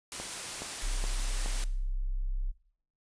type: noise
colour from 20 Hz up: white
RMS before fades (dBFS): -38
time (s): 0.12-1.64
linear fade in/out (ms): 0
type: click train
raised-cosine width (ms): 1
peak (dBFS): -25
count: 4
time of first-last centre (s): 0.2-1.461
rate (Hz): 2.38
type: tone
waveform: sine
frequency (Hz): 32.7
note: C1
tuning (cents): 0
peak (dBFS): -29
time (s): 0.82-2.52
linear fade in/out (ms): 20
effects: noise-tail reverb RT60 0.6 s tail -17 dB re dry + resampled to 22050 Hz